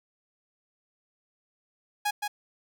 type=tone with echo; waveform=sawtooth; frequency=829 Hz; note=G#5; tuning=3 cents flat; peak=-21 dBFS; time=2.05-2.11 s; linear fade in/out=10 ms; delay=170 ms; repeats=1; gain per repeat=-4 dB; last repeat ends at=2.28 s; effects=none